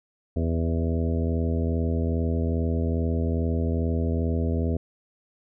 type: harmonic tone with a mistuned harmonic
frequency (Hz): 82.41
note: E2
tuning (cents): 0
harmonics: 1 / 2 / 3 / 4 / 5 / 6 / 7 / 8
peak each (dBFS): -24 / -31 / -29 / -37 / -34 / -36 / -41 / -39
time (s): 0.36-4.77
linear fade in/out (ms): 5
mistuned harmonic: 7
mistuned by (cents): +23
effects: none